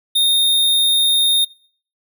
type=tone; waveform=square; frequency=3681 Hz; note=A#7; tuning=23 cents flat; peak=-13 dBFS; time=0.15-1.45 s; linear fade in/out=10 ms; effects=noise-tail reverb RT60 0.5 s tail -23 dB re dry